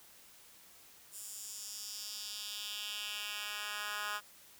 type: tone with high-pass filter sweep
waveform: 10% pulse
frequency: 207.8 Hz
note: G#3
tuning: 1 cent sharp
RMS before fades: -42 dBFS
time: 1.11-4.21 s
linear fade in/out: 50 ms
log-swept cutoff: 8500 to 1400 Hz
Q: 2
effects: white hiss -59 dBFS RMS until 4.59 s